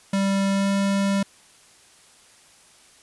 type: tone with pitch glide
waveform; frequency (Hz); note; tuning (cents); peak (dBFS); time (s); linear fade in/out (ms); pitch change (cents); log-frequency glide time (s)
square; 196 to 197.48; G3 to G3; 0 to +13; -20; 0.13-1.23; 5; +13; 0.51-0.69
effects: white hiss -53 dBFS RMS until 3.02 s + resampled to 24000 Hz